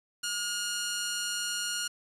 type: tone with amplitude modulation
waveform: 10% pulse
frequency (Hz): 1428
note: F6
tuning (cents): +38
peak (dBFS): -21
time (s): 0.23-1.88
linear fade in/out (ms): 10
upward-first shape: sine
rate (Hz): 197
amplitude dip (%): 35
effects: resampled to 32000 Hz + 9-bit